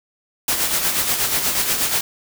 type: noise with tremolo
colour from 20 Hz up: white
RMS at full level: -18 dBFS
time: 0.48-2.01 s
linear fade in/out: 2 ms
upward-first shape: sine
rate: 8.3 Hz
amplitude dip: 50%
effects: none